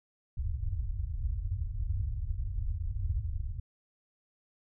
white low-pass noise, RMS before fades -33 dBFS, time 0.37-3.6 s, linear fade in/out 5 ms, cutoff 100 Hz, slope 48 dB/octave, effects none

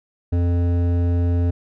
sine tone with hard clipping, 87 Hz, F2, 6 cents flat, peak -18 dBFS, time 0.32-1.51 s, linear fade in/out 10 ms, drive 12 dB, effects none

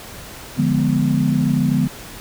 sine chord, D diminished seventh, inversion none, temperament equal, 146.83 / 174.61 / 207.7 / 246.9 Hz, D3 / F3 / Ab3 / Cb4, 0 / 0 / 0 / 0 cents, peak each -19 / -21 / -21 / -19 dBFS, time 0.57-1.88 s, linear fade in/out 20 ms, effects pink hiss -36 dBFS RMS until 2.2 s

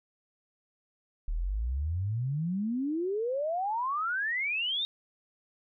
sine exponential sweep, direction up, 36.44 to 3751 Hz, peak -28 dBFS, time 1.28-4.85 s, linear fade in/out 0 ms, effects none

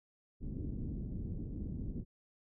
pink low-pass noise, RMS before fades -40 dBFS, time 0.4-2.05 s, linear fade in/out 50 ms, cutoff 300 Hz, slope 24 dB/octave, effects none

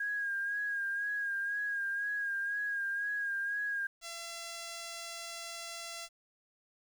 sine tone with vibrato, 1631 Hz, G#6, 32 cents flat, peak -32 dBFS, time 0-3.87 s, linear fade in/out 5 ms, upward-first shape sine, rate 2 Hz, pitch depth 37 cents each way
5% pulse tone, 677 Hz, E5, 46 cents sharp, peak -30 dBFS, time 4.01-6.09 s, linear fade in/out 50 ms
effects 10-bit

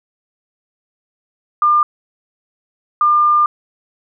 sine tone bursts at uneven times, 1200 Hz, D6, 37 cents sharp, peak -9 dBFS, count 2, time 1.62-1.83 / 3.01-3.46 s, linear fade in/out 2 ms, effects none

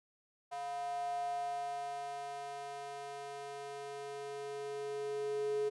square tone with high-pass filter sweep, 141.1 Hz, C#3, 31 cents sharp, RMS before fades -40 dBFS, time 0.51-5.7 s, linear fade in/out 20 ms, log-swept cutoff 760 to 430 Hz, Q 9.2, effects resampled to 24000 Hz

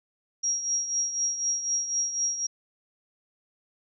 sine tone with tremolo, 5650 Hz, F8, 19 cents sharp, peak -22 dBFS, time 0.43-2.47 s, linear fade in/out 10 ms, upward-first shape triangle, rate 4 Hz, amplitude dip 70%, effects none

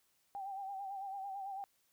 sine tone with vibrato, 784 Hz, G5, in tune, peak -40 dBFS, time 0.35-1.64 s, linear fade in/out 0 ms, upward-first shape sine, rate 9 Hz, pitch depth 53 cents each way, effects white hiss -75 dBFS RMS until 1.92 s

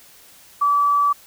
sine tone, 1152 Hz, D6, 34 cents flat, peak -14 dBFS, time 0.61-1.13 s, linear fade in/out 10 ms, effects white hiss -48 dBFS RMS until 1.26 s

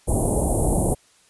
pink band-stop noise, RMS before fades -20 dBFS, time 0.07-0.95 s, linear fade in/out 20 ms, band 820 to 8700 Hz, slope 48 dB/octave, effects white hiss -57 dBFS RMS until 1.29 s + resampled to 24000 Hz

